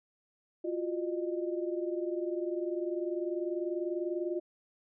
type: tone cluster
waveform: sine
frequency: 346.3 / 366.4 / 609 Hz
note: F4 / F#4 / D#5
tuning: -15 / -17 / -37 cents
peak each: -33 / -37 / -39 dBFS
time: 0.64-4.4 s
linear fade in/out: 10 ms
effects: none